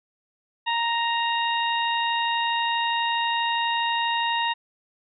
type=harmonic tone; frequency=932.3 Hz; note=A#5; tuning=in tune; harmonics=1 / 2 / 3 / 4; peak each=-24 / -29 / -29 / -31 dBFS; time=0.66-4.54 s; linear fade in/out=20 ms; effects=none